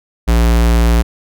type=tone; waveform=square; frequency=57.9 Hz; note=A#1; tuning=11 cents flat; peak=-9 dBFS; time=0.27-1.03 s; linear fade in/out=20 ms; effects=none